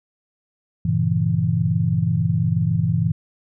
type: chord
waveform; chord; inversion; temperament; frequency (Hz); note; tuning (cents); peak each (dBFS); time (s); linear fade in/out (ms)
sine; G diminished seventh; none; equal; 98 / 116.54 / 138.59 / 164.81; G2 / Bb2 / Db3 / Fb3; 0 / 0 / 0 / 0; -24 / -22 / -25 / -20; 0.85-3.12; 5
effects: none